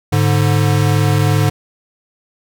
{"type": "tone pair together", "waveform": "square", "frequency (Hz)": [103.83, 146.39], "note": ["G#2", "D3"], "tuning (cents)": [0, -5], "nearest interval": "tritone", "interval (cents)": 595, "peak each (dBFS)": [-14, -15], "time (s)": [0.12, 1.5], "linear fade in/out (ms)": 10, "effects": []}